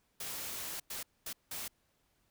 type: noise bursts at uneven times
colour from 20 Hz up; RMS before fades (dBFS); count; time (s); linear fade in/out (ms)
white; -41; 4; 0.2-0.8 / 0.9-1.03 / 1.26-1.33 / 1.51-1.68; 5
effects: pink hiss -75 dBFS RMS until 2.3 s